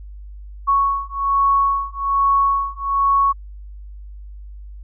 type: beating tone pair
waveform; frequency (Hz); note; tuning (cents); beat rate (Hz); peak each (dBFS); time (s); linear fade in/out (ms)
sine; 1108.7 / 1109.9; C#6 / C#6; 0 / +2; 1.2; -18; 0.67-3.33; 20
effects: added 50 Hz sine -33 dBFS peak until 4.83 s